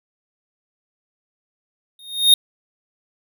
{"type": "tone with exponential growth", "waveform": "square", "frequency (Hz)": 3700, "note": "A#7", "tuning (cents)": -14, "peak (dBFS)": -6, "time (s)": [1.99, 2.34], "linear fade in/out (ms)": 2, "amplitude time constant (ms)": 76, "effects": []}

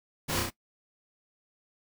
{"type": "noise with echo", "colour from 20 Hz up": "pink", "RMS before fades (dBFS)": -31, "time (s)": [0.28, 0.41], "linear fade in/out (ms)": 20, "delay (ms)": 32, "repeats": 3, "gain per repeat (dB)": -2, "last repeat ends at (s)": 0.506, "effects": ["noise-tail reverb RT60 0.1 s tail -19 dB re dry"]}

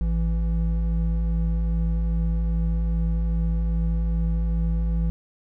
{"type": "tone pair together", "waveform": "triangle", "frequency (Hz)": [54.64, 166.4], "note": ["A1", "E3"], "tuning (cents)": [-11, 17], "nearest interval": "octave + perfect fifth", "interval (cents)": 1928, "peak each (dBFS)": [-19, -25], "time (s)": [0.01, 5.1], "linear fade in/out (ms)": 0, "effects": []}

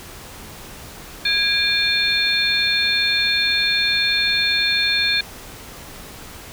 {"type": "tone cluster", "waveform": "sine", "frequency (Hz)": [1641, 2387, 3588, 4279], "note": ["G#6", "D7", "A7", "C8"], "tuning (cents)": [-21, 28, 33, 38], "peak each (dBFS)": [-23, -21, -22, -21], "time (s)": [1.25, 5.21], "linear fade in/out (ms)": 5, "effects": ["pink hiss -38 dBFS RMS until 6.52 s"]}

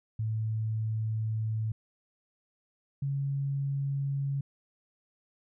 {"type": "tone pair in turn", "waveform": "sine", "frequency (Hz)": [110, 138.91], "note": ["A2", "C#3"], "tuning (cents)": [0, 4], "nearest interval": "major third", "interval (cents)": 404, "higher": "second", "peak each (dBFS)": -28, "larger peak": "neither", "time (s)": [[0.19, 1.72], [3.02, 4.41]], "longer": "first", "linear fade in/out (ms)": 5, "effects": []}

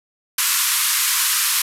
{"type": "band-pass noise", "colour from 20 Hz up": "white", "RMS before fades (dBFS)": -19, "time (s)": [0.38, 1.62], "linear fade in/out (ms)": 5, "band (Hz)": [970, 14000], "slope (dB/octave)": 96, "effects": []}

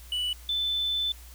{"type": "tone pair in turn", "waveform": ["triangle", "sine"], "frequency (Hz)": [2960, 3520], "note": ["F#7", "A7"], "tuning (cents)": [0, 0], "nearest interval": "minor third", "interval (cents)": 300, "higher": "second", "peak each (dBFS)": -25, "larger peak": "neither", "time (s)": [[0.12, 0.33], [0.49, 1.12]], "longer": "second", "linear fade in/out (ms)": 2, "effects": ["added 60 Hz sine -45 dBFS peak until 1.34 s", "white hiss -52 dBFS RMS until 1.34 s"]}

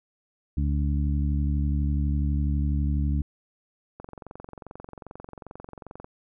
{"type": "harmonic tone", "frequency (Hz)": 72.1, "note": "D2", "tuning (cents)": -31, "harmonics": [1, 2, 3, 4], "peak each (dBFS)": [-23, -29, -33, -35], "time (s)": [0.57, 3.22], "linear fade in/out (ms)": 5}
{"type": "click train", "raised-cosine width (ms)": 1, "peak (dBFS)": -26, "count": 47, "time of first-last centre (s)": [4, 6.044], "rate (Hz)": 22.5}
{"effects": []}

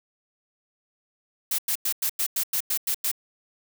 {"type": "noise bursts", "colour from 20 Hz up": "blue", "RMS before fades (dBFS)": -25, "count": 10, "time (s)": [1.51, 3.115], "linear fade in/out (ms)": 5, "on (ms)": 75, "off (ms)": 95, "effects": []}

